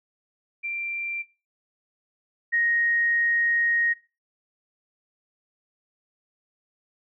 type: tone pair in turn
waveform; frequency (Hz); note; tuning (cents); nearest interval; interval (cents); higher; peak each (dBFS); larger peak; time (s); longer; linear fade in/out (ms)
sine; 2362 / 1871.3; D7 / A#6; +9 / +6; major third; 403; first; -27 / -20; second; 0.63-1.23 / 2.52-3.94; second; 20
effects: noise-tail reverb RT60 0.3 s tail -19 dB re dry